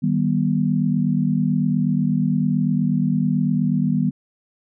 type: chord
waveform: sine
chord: Eb augmented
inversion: none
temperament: just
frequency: 155.56 / 194.45 / 243.1 Hz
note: Eb3 / G3 / B3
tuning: 0 / -14 / -27 cents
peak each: -21 dBFS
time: 0.02-4.11 s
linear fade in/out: 20 ms
effects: none